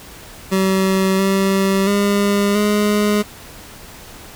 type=tone with pitch steps; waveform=25% pulse; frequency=190.8 / 194 / 202.2 / 208.1 Hz; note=G3 / G3 / G#3 / G#3; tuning=-47 / -18 / -46 / +4 cents; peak=-10 dBFS; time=0.51-3.23 s; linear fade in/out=20 ms; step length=680 ms; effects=pink hiss -38 dBFS RMS until 4.35 s